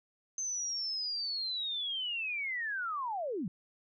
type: linear sweep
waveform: sine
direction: down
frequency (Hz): 6272 to 152.7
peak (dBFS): -33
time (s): 0.38-3.48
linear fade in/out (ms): 2
effects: none